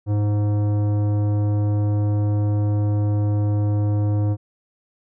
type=tone with tanh clipping; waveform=sine; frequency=103.83 Hz; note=G#2; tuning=in tune; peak=-19 dBFS; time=0.06-4.37 s; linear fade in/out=50 ms; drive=14 dB; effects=none